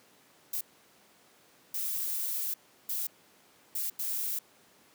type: noise bursts at uneven times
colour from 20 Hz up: violet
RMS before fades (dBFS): -33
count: 5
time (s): 0.53-0.61 / 1.74-2.54 / 2.89-3.07 / 3.75-3.9 / 3.99-4.39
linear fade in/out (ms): 5
effects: pink hiss -61 dBFS RMS until 4.94 s + high-pass 200 Hz 12 dB/octave